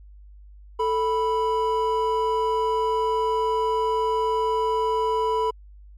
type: tone pair together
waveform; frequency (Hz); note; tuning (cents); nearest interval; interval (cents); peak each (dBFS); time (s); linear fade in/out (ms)
triangle; 440 / 985.9; A4 / B5; 0 / -3; octave + major second; 1397; -21 / -21; 0.79-5.51; 10
effects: added 50 Hz sine -43 dBFS peak until 5.97 s + MP3 96 kbps